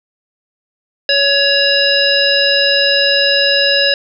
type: harmonic tone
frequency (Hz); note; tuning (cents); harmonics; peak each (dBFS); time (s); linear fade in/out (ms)
560; C#5; +18; 1 / 3 / 5 / 7 / 9; -16 / -16 / -16 / -16 / -16; 1.09-3.94; 2
effects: none